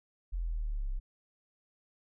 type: linear sweep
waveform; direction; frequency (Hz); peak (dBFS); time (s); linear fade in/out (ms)
sine; down; 44.1 to 31.49; -31; 0.32-1; 20
effects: none

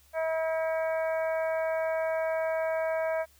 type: harmonic tone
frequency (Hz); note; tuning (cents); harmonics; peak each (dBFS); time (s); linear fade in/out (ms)
321.9; E4; -41; 2 / 3 / 4 / 5 / 6 / 7; -27 / -38 / -43 / -39 / -47 / -42; 0.13-3.26; 50
effects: added 69 Hz sine -62 dBFS peak until 3.39 s + white hiss -62 dBFS RMS until 3.39 s

